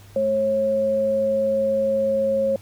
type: tone pair together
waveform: sine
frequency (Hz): 215.3 / 543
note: A3 / C#5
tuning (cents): -37 / -36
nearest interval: octave + major third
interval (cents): 1601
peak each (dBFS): -29 / -18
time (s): 0.16-2.56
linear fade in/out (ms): 2
effects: added 100 Hz sine -44 dBFS peak until 2.61 s + pink hiss -51 dBFS RMS until 2.61 s